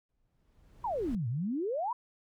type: noise with exponential growth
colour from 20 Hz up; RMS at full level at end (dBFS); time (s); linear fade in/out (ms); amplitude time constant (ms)
brown; -41; 0.09-1.15; 1; 230
type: exponential two-way sweep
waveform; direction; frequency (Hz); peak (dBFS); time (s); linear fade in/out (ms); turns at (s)
sine; down then up; 1021 to 110 to 1021; -30; 0.84-1.93; 5; 1.28
effects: none